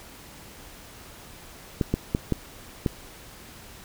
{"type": "clicks", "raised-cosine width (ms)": 3, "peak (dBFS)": -9, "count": 5, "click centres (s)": [1.812, 1.94, 2.149, 2.323, 2.862], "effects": ["pink hiss -46 dBFS RMS until 3.84 s"]}